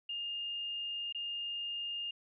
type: tone with dropouts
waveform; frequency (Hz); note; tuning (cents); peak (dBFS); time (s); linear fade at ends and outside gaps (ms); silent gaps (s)
sine; 2823; F7; +18; -36; 0.09-2.11; 5; 1.126-1.147
effects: none